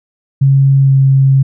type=tone with pitch glide; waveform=sine; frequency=136.7 to 135.21 Hz; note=C#3 to C#3; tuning=-24 to -43 cents; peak=-5 dBFS; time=0.41-1.43 s; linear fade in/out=10 ms; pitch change=-19 cents; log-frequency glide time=0.81-0.94 s; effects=none